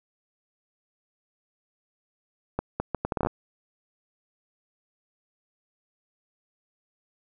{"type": "accelerating click train", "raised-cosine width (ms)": 1, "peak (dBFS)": -12, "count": 11, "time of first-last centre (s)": [2.59, 3.27], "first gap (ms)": 210, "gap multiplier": 0.7, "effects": []}